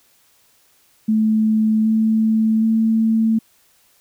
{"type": "tone with pitch steps", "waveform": "sine", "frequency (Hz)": [217.9, 220.4, 223], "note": ["A3", "A3", "A3"], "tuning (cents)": [-17, 3, 23], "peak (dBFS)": -13, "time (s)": [1.08, 3.39], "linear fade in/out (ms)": 10, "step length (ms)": 770, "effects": ["white hiss -57 dBFS RMS until 4 s"]}